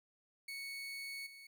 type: tone with level steps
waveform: 30% pulse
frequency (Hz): 2217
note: C#7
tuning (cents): 0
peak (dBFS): -40 / -50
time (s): 0.48-1.47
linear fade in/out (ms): 5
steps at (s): 1.26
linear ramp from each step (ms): 10
effects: none